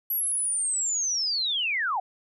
sine linear sweep, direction down, 11830 to 698.5 Hz, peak -24 dBFS, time 0.1-2 s, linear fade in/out 5 ms, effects none

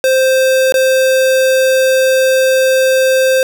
square tone with dropouts, 523.3 Hz, C5, in tune, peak -9 dBFS, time 0.04-3.43 s, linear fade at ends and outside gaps 1 ms, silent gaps 0.723-0.741 s, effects none

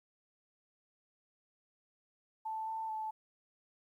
sine tone with pitch steps, 880 / 888 / 872 Hz, A5 / A5 / A5, 0 / +16 / -16 cents, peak -36 dBFS, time 2.45-3.11 s, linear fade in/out 10 ms, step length 220 ms, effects 12-bit

